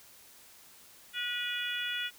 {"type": "harmonic tone with a mistuned harmonic", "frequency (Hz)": 484.7, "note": "B4", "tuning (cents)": -32, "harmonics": [3, 4, 5, 6, 7], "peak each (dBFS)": [-37, -41, -39, -38, -38], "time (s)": [1.13, 2.11], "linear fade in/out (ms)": 50, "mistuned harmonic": 5, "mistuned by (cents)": 27, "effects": ["white hiss -56 dBFS RMS until 2.18 s"]}